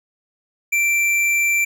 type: tone with tanh clipping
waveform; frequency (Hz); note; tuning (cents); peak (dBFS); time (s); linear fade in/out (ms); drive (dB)
sine; 2349; D7; 0; -17; 0.72-1.65; 10; 14
effects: none